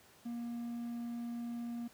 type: tone with quantisation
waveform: triangle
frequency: 236.4 Hz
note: A#3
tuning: 24 cents sharp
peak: -36 dBFS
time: 0.25-1.88 s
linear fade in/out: 10 ms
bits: 11
effects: pink hiss -62 dBFS RMS until 1.93 s + high-pass 100 Hz 12 dB/octave